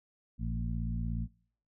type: harmonic tone with a mistuned harmonic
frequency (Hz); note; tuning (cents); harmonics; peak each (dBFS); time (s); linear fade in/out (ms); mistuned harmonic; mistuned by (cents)
56.9; A#1; -41; 1 / 2 / 3 / 4; -34 / -37 / -39 / -40; 0.38-1.28; 50; 1; -87
effects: noise-tail reverb RT60 0.6 s tail -26 dB re dry